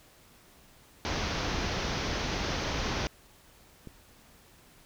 pink low-pass noise, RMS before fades -32 dBFS, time 1.05-3.07 s, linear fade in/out 0 ms, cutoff 6300 Hz, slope 96 dB/octave
clicks, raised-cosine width 3 ms, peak -30 dBFS, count 2, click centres 2.781 / 3.873 s
effects pink hiss -58 dBFS RMS until 4.85 s

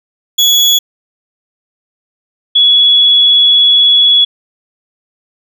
35% pulse / sine tone pair in turn, 3379 / 3379 Hz, G#7 / G#7, +29 / +29 cents, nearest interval unison, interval 0 cents, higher neither, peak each -4 dBFS, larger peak neither, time 0.38-0.79 / 2.55-4.25 s, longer second, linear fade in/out 10 ms, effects none

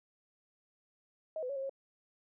sine tone with pitch steps, 632 / 504 / 559 / 537 / 544 Hz, D#5 / B4 / C#5 / C5 / C#5, +27 / +35 / +14 / +45 / -33 cents, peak -35 dBFS, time 1.36-1.695 s, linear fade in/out 2 ms, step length 67 ms, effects none

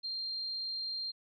sine tone, 4186 Hz, C8, in tune, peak -35 dBFS, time 0.03-1.12 s, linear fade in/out 20 ms, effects none

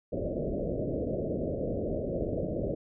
white low-pass noise, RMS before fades -32 dBFS, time 0.12-2.75 s, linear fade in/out 10 ms, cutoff 630 Hz, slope 96 dB/octave, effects none

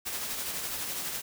white noise with tremolo, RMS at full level -33 dBFS, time 0.05-1.22 s, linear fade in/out 20 ms, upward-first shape triangle, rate 12 Hz, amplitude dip 40%, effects none

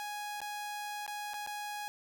sawtooth tone with dropouts, 830.6 Hz, G#5, in tune, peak -34 dBFS, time 0-1.88 s, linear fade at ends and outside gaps 0 ms, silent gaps 0.404-0.416 / 1.064-1.078 / 1.335-1.341 / 1.464-1.473 s, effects none

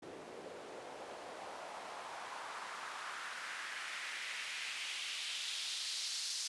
white noise with band-pass filter sweep, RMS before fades -44 dBFS, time 0.02-6.48 s, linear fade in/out 10 ms, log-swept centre 380 to 5100 Hz, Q 1.9, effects resampled to 24000 Hz

